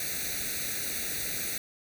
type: noise with comb filter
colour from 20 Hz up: white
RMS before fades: -33 dBFS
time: 0-1.58 s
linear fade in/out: 2 ms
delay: 0.48 ms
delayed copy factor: +0.95
effects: none